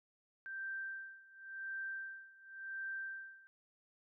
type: tone with tremolo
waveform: sine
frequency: 1568 Hz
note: G6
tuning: in tune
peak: -39 dBFS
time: 0.46-3.47 s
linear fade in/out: 0 ms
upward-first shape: sine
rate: 0.92 Hz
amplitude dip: 90%
effects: none